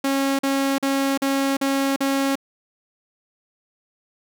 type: tone bursts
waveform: sawtooth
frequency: 273.5 Hz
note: C#4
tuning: 23 cents flat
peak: -15 dBFS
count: 6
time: 0.04-2.355 s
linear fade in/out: 5 ms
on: 350 ms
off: 43 ms
effects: none